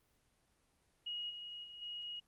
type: tone with level steps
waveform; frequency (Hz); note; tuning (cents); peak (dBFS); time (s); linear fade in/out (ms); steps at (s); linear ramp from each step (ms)
sine; 2889; F#7; -42; -39 / -45 / -49 / -42; 1.06-2.2; 10; 1.29 / 1.63 / 1.81; 20
effects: pink hiss -75 dBFS RMS until 2.27 s + Opus 24 kbps